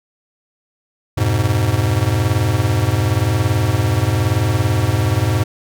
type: chord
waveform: square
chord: F diminished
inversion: none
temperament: just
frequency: 87.31 / 104.77 / 125.72 Hz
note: F2 / Ab2 / Cb3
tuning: 0 / +16 / +31 cents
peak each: -22 / -17 / -20 dBFS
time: 1.17-5.44 s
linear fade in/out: 10 ms
effects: none